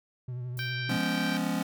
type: tone with vibrato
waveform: triangle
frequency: 124 Hz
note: B2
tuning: 7 cents sharp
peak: -31 dBFS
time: 0.28-0.97 s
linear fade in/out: 5 ms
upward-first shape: triangle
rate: 12 Hz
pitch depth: 47 cents each way
type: noise with exponential decay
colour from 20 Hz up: violet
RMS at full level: -44 dBFS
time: 0.57-0.86 s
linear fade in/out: 1 ms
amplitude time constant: 62 ms
type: harmonic tone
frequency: 782 Hz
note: G5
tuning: 4 cents flat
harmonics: 2 / 3 / 4 / 5 / 6 / 7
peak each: -35 / -39 / -41 / -43 / -45 / -46 dBFS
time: 0.59-1.37 s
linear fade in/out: 0 ms
type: chord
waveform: square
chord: C# dominant seventh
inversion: first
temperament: just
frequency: 173.24 / 207.9 / 249.5 / 277.2 Hz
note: E#3 / G#3 / B3 / C#4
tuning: -14 / +2 / +18 / 0 cents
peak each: -34 dBFS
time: 0.89-1.63 s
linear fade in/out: 5 ms
effects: none